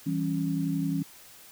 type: chord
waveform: sine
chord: C# diminished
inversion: first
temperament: equal with one note detuned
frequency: 164.81 / 196 / 276.4 Hz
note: E3 / G3 / C#4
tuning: 0 / 0 / -5 cents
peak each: -29 / -34 / -29 dBFS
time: 0.06-1.03 s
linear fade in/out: 10 ms
effects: white hiss -51 dBFS RMS until 1.51 s